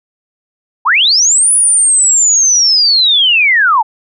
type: linear two-way sweep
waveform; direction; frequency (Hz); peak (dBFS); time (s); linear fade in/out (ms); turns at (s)
sine; up then down; 812 to 9956 to 812; -6; 0.85-3.83; 20; 1.52
effects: none